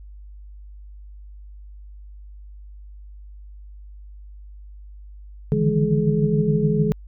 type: tone cluster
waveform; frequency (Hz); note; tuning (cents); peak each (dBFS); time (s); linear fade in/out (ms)
sine; 147.2 / 154.2 / 166.6 / 208.1 / 424.5; D3 / D#3 / E3 / G#3 / G#4; +4 / -15 / +19 / +4 / +38; -23; 5.52-6.92; 0
effects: added 50 Hz sine -38 dBFS peak until 7.07 s